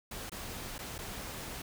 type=noise with dropouts; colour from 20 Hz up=pink; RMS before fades=-42 dBFS; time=0.11-1.62 s; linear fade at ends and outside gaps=5 ms; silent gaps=0.296-0.318 / 0.782-0.789 / 0.982-0.987 s; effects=none